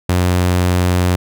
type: tone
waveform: sawtooth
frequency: 90 Hz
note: F#2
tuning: 47 cents flat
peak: -8 dBFS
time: 0.09-1.16 s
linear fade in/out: 5 ms
effects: none